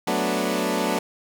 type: chord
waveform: 15% pulse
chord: B minor seventh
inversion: second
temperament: equal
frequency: 185 / 220 / 246.9 / 293.7 Hz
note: F#3 / A3 / B3 / D4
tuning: 0 / 0 / 0 / 0 cents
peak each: -21 dBFS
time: 0.07-0.99 s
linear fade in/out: 5 ms
effects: none